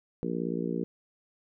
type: harmonic tone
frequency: 58.27 Hz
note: A#1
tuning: in tune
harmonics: 3 / 4 / 5 / 6 / 7 / 8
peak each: -34 / -35 / -36 / -37 / -37 / -38 dBFS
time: 0.23-0.84 s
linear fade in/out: 0 ms
effects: none